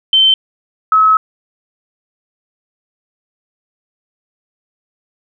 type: tone pair in turn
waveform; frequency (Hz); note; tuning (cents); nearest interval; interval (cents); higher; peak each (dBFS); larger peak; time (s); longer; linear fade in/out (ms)
sine; 3095 / 1287.5; G7 / E6; -23 / -41; octave + minor third; 1518; first; -6; neither; 0.13-0.34 / 0.92-1.17; second; 2
effects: none